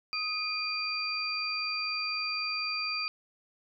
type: tone cluster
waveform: sine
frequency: 1252 / 2433 / 4703 Hz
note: D#6 / D#7 / D8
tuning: +10 / -39 / +2 cents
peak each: -38 / -34 / -33 dBFS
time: 0.13-3.08 s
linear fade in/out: 0 ms
effects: none